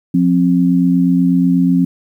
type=tone pair together; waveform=sine; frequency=176.9 / 265.1 Hz; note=F3 / C4; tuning=+23 / +23 cents; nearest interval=perfect fifth; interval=700 cents; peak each=-12 dBFS; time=0.14-1.85 s; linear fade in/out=5 ms; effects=8-bit